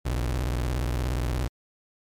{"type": "tone with vibrato", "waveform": "30% pulse", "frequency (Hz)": 61.3, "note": "B1", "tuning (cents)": -12, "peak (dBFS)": -22, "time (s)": [0.05, 1.48], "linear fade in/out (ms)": 10, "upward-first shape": "sine", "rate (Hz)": 17, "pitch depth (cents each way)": 290, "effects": ["MP3 96 kbps"]}